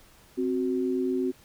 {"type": "tone pair together", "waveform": "sine", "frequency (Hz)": [261.9, 370], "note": ["C4", "F#4"], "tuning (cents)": [2, 0], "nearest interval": "tritone", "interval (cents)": 598, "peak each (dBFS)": -27, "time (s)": [0.37, 1.32], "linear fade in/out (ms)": 20, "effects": ["pink hiss -56 dBFS RMS until 1.44 s"]}